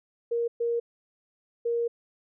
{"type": "tone bursts at uneven times", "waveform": "sine", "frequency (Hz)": 469.3, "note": "A#4", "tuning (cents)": 12, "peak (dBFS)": -24, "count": 3, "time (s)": [[0.31, 0.48], [0.6, 0.8], [1.65, 1.88]], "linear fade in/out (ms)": 10, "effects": []}